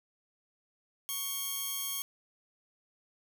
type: tone pair together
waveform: 5% pulse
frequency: 1108.7 / 3218 Hz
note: C#6 / G7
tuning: 0 / +45 cents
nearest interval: octave + tritone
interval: 1845 cents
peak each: -29 / -26 dBFS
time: 1.09-2.02 s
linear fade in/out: 0 ms
effects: none